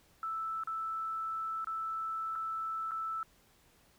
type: tone with dropouts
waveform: sine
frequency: 1318.5 Hz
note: E6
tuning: in tune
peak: -34 dBFS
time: 0.23-3.23 s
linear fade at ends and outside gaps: 1 ms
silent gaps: 0.636-0.673 / 1.645-1.671 / 2.354-2.358 / 2.91-2.917 s
effects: pink hiss -66 dBFS RMS until 3.98 s